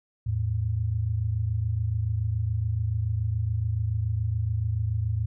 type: tone pair together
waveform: sine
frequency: 82.66 / 109.7 Hz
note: E2 / A2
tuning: +5 / -5 cents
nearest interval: perfect fourth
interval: 490 cents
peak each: -29 / -25 dBFS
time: 0.26-5.26 s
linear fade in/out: 10 ms
effects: none